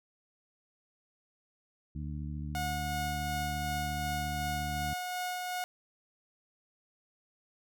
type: harmonic tone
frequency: 74.2 Hz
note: D2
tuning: 18 cents sharp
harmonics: 1 / 2 / 3 / 4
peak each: -38 / -39 / -44 / -48 dBFS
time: 1.95-4.94 s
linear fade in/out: 5 ms
type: tone with tremolo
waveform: sawtooth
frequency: 725 Hz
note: F#5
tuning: 35 cents flat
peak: -29 dBFS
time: 2.55-5.64 s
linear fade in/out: 0 ms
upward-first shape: sine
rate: 2.7 Hz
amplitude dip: 25%
effects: none